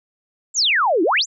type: exponential two-way sweep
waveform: sine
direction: down then up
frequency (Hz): 7770 to 303.6 to 7770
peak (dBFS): -14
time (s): 0.54-1.26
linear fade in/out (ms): 50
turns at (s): 1.03
effects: none